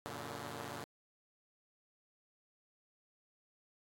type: chord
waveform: 5% pulse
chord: Gb augmented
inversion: none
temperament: equal with one note detuned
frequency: 92.5 / 116.54 / 143.81 Hz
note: Gb2 / Bb2 / D3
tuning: 0 / 0 / -36 cents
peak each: -38 / -35 / -35 dBFS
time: 0.06-0.84 s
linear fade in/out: 0 ms
effects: AAC 64 kbps